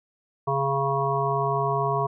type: harmonic tone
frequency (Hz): 137.9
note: C#3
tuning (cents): -9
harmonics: 1 / 3 / 5 / 7 / 8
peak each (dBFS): -28 / -28 / -28 / -28 / -28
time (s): 0.47-2.07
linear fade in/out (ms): 10
effects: none